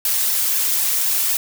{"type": "noise with flanger", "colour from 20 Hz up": "blue", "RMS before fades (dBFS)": -19, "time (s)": [0.05, 1.37], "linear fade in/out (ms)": 2, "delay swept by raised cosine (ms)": [1.1, 4.4], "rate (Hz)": 3.9, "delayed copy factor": 0.95, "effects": []}